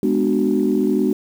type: chord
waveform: sine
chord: G# half-diminished seventh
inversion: none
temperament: just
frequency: 207.7 / 249.2 / 299 / 373.8 Hz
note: G#3 / B3 / D4 / F#4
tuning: 0 / +16 / +31 / +18 cents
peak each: -20 dBFS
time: 0.03-1.13 s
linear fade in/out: 2 ms
effects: tanh soft clip ceiling -6 dBFS + 7-bit